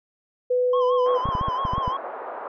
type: tone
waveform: sine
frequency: 497.9 Hz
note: B4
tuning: 14 cents sharp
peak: -18 dBFS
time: 0.5-1.18 s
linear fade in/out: 10 ms
type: tone with vibrato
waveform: triangle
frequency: 1046.5 Hz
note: C6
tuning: in tune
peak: -22 dBFS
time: 0.73-1.97 s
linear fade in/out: 5 ms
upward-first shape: sine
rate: 5.9 Hz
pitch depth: 83 cents each way
type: band-pass noise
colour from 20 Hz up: pink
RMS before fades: -34 dBFS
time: 1.06-2.48 s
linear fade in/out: 2 ms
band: 480 to 1200 Hz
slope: 24 dB/octave
type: clicks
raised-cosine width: 5 ms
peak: -16 dBFS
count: 9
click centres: 1.256 / 1.289 / 1.352 / 1.412 / 1.484 / 1.652 / 1.735 / 1.781 / 1.879 s
effects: resampled to 11025 Hz